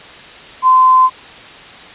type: tone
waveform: sine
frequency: 1030 Hz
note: C6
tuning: 28 cents flat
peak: -5 dBFS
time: 0.62-1.1 s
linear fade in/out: 50 ms
effects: white hiss -35 dBFS RMS until 1.94 s + resampled to 8000 Hz